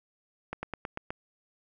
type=slowing click train; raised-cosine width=0.5 ms; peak=-19 dBFS; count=6; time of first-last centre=0.53-1.105 s; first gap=100 ms; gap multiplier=1.07; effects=none